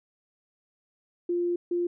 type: tone pair in turn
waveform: sine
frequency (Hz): 349.2 / 349.2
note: F4 / F4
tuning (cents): 0 / 0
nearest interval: unison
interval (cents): 0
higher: neither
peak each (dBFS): -24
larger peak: neither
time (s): 1.29-1.56 / 1.71-1.87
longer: first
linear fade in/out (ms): 5
effects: none